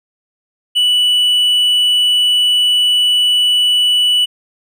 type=tone; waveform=triangle; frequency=2960 Hz; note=F#7; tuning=in tune; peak=-8 dBFS; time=0.75-4.26 s; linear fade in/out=20 ms; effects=none